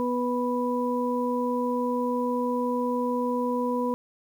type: harmonic tone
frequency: 246.2 Hz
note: B3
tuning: 5 cents flat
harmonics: 1 / 2 / 4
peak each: -27 / -28 / -30 dBFS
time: 0-3.94 s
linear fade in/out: 0 ms
effects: 9-bit